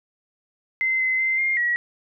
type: tone with pitch steps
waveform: sine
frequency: 2067 / 2051 / 2075 / 2118 / 1918 Hz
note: C7 / C7 / C7 / C7 / A#6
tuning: -22 / -35 / -15 / +21 / +49 cents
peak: -19 dBFS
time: 0.81-1.76 s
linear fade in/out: 0 ms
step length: 190 ms
effects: none